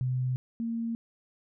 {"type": "tone pair in turn", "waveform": "sine", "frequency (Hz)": [127.5, 230], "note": ["C3", "A#3"], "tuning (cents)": [-44, -23], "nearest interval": "minor seventh", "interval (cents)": 1021, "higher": "second", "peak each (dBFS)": [-26, -29], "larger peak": "first", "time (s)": [[0.01, 0.36], [0.6, 0.95]], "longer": "neither", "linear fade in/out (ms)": 0, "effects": []}